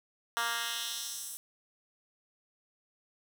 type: tone with high-pass filter sweep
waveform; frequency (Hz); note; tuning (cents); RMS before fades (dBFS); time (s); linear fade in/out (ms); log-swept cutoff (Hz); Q
10% pulse; 233.1; A#3; 0; -36; 0.37-1.37; 0; 1200 to 9600; 1.2
effects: 9-bit